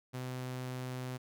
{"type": "tone", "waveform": "sawtooth", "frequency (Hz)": 127.4, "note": "C3", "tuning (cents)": -46, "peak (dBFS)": -34, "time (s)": [0.13, 1.18], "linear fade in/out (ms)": 20, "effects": []}